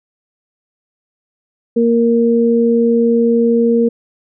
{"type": "tone pair together", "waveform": "sine", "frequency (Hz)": [233, 466], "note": ["A#3", "A#4"], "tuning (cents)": [-1, -1], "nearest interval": "octave", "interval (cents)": 1200, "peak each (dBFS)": -12, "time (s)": [1.76, 3.89], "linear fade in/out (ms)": 10, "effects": []}